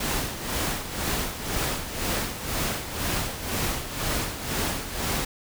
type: noise with tremolo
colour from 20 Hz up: pink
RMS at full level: -26 dBFS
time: 0-5.25 s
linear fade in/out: 5 ms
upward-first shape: sine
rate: 2 Hz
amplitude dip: 65%
effects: none